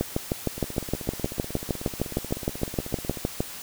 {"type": "two click trains", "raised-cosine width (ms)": 2, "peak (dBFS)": [-21, -10], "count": [43, 23], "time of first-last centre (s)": [[0.58, 3.173], [0.01, 3.405]], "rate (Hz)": [16.2, 6.48], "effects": ["white hiss -39 dBFS RMS until 3.62 s"]}